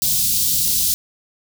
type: band-stop noise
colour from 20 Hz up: white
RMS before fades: -18 dBFS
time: 0.02-0.94 s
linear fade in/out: 0 ms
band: 220 to 3800 Hz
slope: 24 dB/octave
effects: none